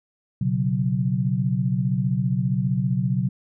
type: chord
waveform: sine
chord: B suspended second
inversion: none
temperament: equal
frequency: 123.47 / 138.59 / 185 Hz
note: B2 / C#3 / F#3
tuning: 0 / 0 / 0 cents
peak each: -24 dBFS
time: 0.41-3.29 s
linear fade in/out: 5 ms
effects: none